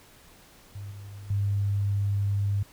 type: tone with level steps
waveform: sine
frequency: 100.5 Hz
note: G2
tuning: 44 cents sharp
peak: -35 / -39 / -23 dBFS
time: 0.75-2.63 s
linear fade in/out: 5 ms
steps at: 0.91 / 1.3 s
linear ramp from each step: 5 ms
effects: pink hiss -54 dBFS RMS until 2.72 s